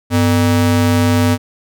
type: ring-modulated tone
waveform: square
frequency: 174.61 Hz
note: F3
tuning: in tune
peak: -8 dBFS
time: 0.1-1.38 s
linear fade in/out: 50 ms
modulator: 75.5 Hz
effects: none